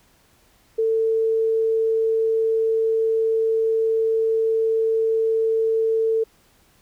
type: tone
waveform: sine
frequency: 446.9 Hz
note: A4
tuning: 27 cents sharp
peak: -17 dBFS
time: 0.78-6.24 s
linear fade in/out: 10 ms
effects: pink hiss -58 dBFS RMS until 6.81 s